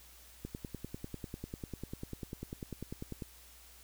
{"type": "click train", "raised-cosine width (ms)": 3, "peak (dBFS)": -27, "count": 29, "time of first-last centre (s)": [0.45, 3.222], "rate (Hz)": 10.1, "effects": ["added 60 Hz sine -60 dBFS peak until 3.83 s", "white hiss -58 dBFS RMS until 3.83 s"]}